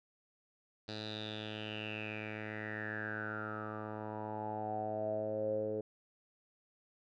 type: tone with low-pass filter sweep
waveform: 10% pulse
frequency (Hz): 107.4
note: A2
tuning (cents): -41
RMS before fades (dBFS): -40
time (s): 0.88-5.81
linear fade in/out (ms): 5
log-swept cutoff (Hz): 4300 to 470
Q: 9.2
effects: none